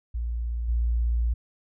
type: tone with level steps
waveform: sine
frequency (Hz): 58.27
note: A#1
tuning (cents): 0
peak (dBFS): -26 / -21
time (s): 0.14-1.34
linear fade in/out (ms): 10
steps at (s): 0.68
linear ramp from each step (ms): 10
effects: none